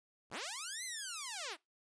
5% pulse linear two-way sweep, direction up then down, 36.27 to 2093 to 276.1 Hz, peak -29 dBFS, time 0.3-1.57 s, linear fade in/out 50 ms, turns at 0.84 s, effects noise-tail reverb RT60 0.2 s tail -23 dB re dry + resampled to 22050 Hz

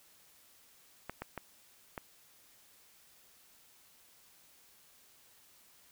clicks, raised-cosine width 0.5 ms, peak -24 dBFS, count 4, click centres 1.096 / 1.22 / 1.377 / 1.978 s, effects white hiss -63 dBFS RMS until 5.91 s

